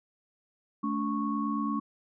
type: tone cluster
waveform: sine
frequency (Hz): 217.7 / 286.6 / 1104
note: A3 / D4 / C#6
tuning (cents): -18 / -42 / -7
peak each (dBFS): -31 / -32 / -33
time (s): 0.83-1.8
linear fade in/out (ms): 10
effects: none